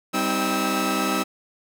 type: tone cluster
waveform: sawtooth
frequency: 197.1 / 260 / 317.1 / 394.3 / 1300 Hz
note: G3 / C4 / D#4 / G4 / E6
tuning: +10 / -11 / +33 / +10 / -24 cents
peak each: -24 dBFS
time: 0.13-1.24 s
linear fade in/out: 20 ms
effects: none